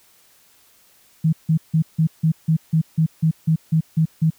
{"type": "tone bursts", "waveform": "sine", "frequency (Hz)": 159.8, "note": "D#3", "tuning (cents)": 47, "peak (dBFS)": -13, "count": 13, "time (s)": [1.24, 4.304], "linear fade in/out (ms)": 10, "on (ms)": 88, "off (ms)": 160, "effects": ["white hiss -55 dBFS RMS until 4.38 s"]}